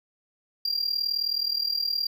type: tone with amplitude modulation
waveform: triangle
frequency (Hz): 4761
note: D8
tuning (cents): +23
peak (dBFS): -20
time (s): 0.65-2.07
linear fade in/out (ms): 5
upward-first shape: sine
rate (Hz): 39.1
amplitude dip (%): 80
effects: none